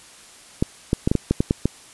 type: clicks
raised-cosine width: 3 ms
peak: -4 dBFS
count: 9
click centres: 0.625 / 0.931 / 1.075 / 1.115 / 1.153 / 1.31 / 1.405 / 1.509 / 1.656 s
effects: white hiss -46 dBFS RMS until 1.93 s + resampled to 24000 Hz